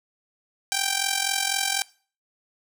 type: tone with amplitude modulation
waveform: 5% pulse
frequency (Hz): 784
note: G5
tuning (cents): 0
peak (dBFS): -8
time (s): 0.72-1.82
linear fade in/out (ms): 0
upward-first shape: sine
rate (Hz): 44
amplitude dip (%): 75
effects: noise-tail reverb RT60 0.4 s tail -21 dB re dry